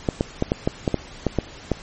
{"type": "clicks", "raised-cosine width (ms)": 2, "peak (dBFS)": -5, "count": 10, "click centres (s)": [0.088, 0.209, 0.424, 0.519, 0.675, 0.878, 0.943, 1.267, 1.387, 1.717], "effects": ["pink hiss -41 dBFS RMS until 1.82 s", "MP3 32 kbps"]}